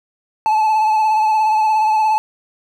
triangle tone with vibrato, 866 Hz, A5, 28 cents flat, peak -10 dBFS, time 0.46-2.18 s, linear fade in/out 0 ms, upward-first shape sine, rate 17 Hz, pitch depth 30 cents each way, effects none

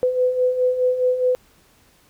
sine beating tone pair, 500 / 504.8 Hz, B4 / B4, +21 / +38 cents, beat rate 4.8 Hz, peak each -24 / -17 dBFS, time 0.03-1.35 s, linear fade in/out 0 ms, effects pink hiss -56 dBFS RMS until 2.09 s

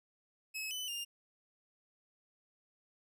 sawtooth tone with pitch steps, 2575 / 3008 / 2807 Hz, E7 / F#7 / F7, -41 / +28 / +8 cents, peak -35 dBFS, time 0.54-1.05 s, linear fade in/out 20 ms, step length 170 ms, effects none

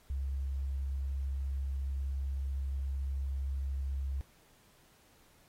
sine tone with vibrato, 67.9 Hz, C#2, 35 cents flat, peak -32 dBFS, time 0.1-4.21 s, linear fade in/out 0 ms, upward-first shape sine, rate 19 Hz, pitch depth 9 cents each way, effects pink hiss -65 dBFS RMS until 5.48 s + AAC 48 kbps

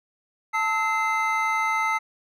triangle tone cluster, 884 / 1296 / 2073 Hz, A5 / E6 / C7, +8 / -30 / -17 cents, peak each -24 dBFS, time 0.53-1.99 s, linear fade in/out 20 ms, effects none

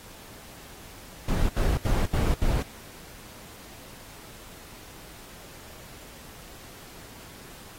brown noise bursts, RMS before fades -23 dBFS, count 5, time 1.28-2.626 s, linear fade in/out 5 ms, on 210 ms, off 74 ms, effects pink hiss -47 dBFS RMS until 7.78 s + AAC 48 kbps

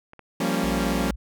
clicks, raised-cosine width 0.5 ms, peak -29 dBFS, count 4, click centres 0.134 / 0.193 / 0.454 / 0.57 s
sawtooth chord, G half-diminished seventh, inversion third, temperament equal with one note detuned, 174.61 / 196 / 230.4 / 277.2 Hz, F3 / G3 / Bb3 / Db4, 0 / 0 / -20 / 0 cents, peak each -24 dBFS, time 0.4-1.11 s, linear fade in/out 5 ms
sine tone, 57 Hz, A#1, 38 cents flat, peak -31 dBFS, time 0.63-1.16 s, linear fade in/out 10 ms
effects none

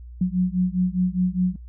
sine beating tone pair, 179.9 / 184.8 Hz, F#3 / F#3, -48 / -2 cents, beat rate 4.9 Hz, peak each -22 dBFS, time 0.21-1.56 s, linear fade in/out 5 ms, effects noise-tail reverb RT60 0.1 s tail -26 dB re dry + added 60 Hz sine -37 dBFS peak until 1.68 s

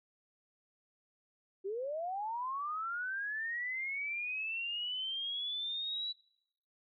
sine linear sweep, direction up, 370 to 3951 Hz, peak -35 dBFS, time 1.64-6.13 s, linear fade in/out 20 ms, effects noise-tail reverb RT60 0.8 s tail -25 dB re dry

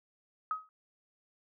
sine tone with exponential decay, 1266 Hz, D#6, 30 cents sharp, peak -27 dBFS, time 0.51-0.69 s, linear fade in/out 1 ms, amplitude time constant 39 ms, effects none

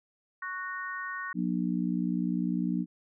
sine chord, F# major, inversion second, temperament just, 1110 / 1480 / 1850 Hz, C#6 / F#6 / A#6, +2 / 0 / -14 cents, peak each -38 dBFS, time 0.42-1.33 s, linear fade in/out 5 ms
harmonic tone, 60 Hz, B1, 49 cents flat, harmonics 3 / 4 / 5, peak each -30 / -31 / -33 dBFS, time 1.34-2.86 s, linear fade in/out 50 ms
effects none

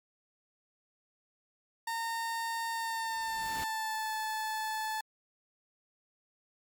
30% pulse tone with pitch glide, 916 to 870.6 Hz, A#5 to A5, -31 to -19 cents, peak -30 dBFS, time 1.87-5.01 s, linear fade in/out 5 ms, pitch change -88 cents, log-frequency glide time 2.7-4.12 s
pink noise with exponential growth, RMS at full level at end -40 dBFS, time 2.85-3.64 s, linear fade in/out 2 ms, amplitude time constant 170 ms
effects MP3 96 kbps

